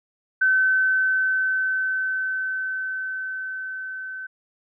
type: tone with level ramp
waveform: sine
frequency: 1528 Hz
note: G6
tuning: 45 cents flat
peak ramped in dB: -15 to -31 dBFS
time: 0.41-4.27 s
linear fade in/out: 10 ms
effects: none